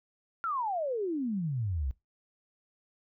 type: exponential sweep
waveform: sine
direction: down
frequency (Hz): 1400 to 61.3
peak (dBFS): -29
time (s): 0.44-1.91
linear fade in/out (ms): 0
effects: noise-tail reverb RT60 0.2 s tail -21 dB re dry